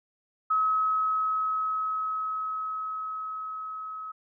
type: tone with level ramp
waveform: sine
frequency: 1281 Hz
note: E6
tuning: 50 cents flat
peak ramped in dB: -21 to -35 dBFS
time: 0.5-4.12 s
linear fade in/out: 10 ms
effects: none